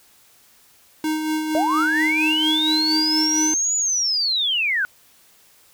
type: tone with tremolo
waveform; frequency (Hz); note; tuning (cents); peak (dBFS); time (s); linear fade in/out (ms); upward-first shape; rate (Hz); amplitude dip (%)
square; 311.1; D#4; 0; -20; 1.04-3.54; 2; sine; 4.3; 40
type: linear two-way sweep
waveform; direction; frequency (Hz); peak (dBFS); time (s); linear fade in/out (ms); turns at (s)
sine; up then down; 587.3 to 6950 to 1436; -18; 1.55-4.85; 0; 3.76
effects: white hiss -54 dBFS RMS until 5.73 s